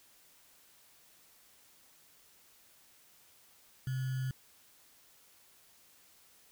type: tone with sample-and-hold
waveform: sine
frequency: 130 Hz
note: C3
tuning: 11 cents flat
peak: -32 dBFS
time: 3.87-4.31 s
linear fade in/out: 2 ms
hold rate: 1575 Hz
effects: white hiss -63 dBFS RMS until 6.51 s